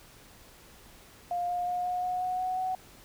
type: tone with pitch steps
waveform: sine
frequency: 705 / 710.7 / 716.5 / 722.3 / 728.2 / 734.1 / 740.1 / 746.1 Hz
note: F5 / F5 / F5 / F#5 / F#5 / F#5 / F#5 / F#5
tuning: +16 / +30 / +44 / -42 / -28 / -14 / 0 / +14 cents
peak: -28 dBFS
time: 1.31-2.75 s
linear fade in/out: 2 ms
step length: 180 ms
effects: pink hiss -54 dBFS RMS until 3.04 s